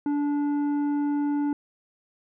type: tone with tanh clipping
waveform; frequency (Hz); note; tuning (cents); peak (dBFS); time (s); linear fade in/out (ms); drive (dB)
sine; 290; D4; -22; -24; 0.06-1.53; 2; 8
effects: none